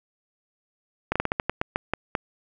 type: slowing click train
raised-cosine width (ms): 0.5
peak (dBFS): -8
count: 11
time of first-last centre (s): 1.12-2.152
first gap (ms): 36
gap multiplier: 1.22
effects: none